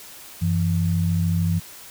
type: tone pair together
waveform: sine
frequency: 93.95 / 167.4 Hz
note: F#2 / E3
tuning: +27 / +27 cents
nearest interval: minor seventh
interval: 1000 cents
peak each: -21 dBFS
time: 0.41-1.6 s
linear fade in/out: 20 ms
effects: white hiss -42 dBFS RMS until 1.9 s